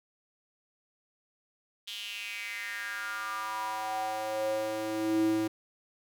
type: tone with high-pass filter sweep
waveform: square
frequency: 108.6 Hz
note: A2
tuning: 22 cents flat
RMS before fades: -33 dBFS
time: 1.87-5.48 s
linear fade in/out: 10 ms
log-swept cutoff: 3300 to 270 Hz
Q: 5.5
effects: none